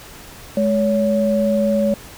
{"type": "tone pair together", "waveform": "sine", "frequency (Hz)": [210.9, 563], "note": ["G#3", "C#5"], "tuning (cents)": [27, 27], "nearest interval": "octave + perfect fourth", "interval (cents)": 1700, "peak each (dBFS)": -17, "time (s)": [0.57, 1.94], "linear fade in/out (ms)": 2, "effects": ["pink hiss -39 dBFS RMS until 2.17 s"]}